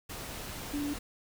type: tone in noise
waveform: sine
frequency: 289.2 Hz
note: D4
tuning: 27 cents flat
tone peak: -31 dBFS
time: 0.73-0.94 s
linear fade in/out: 10 ms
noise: pink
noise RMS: -41 dBFS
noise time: 0.09-0.99 s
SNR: +7 dB
effects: none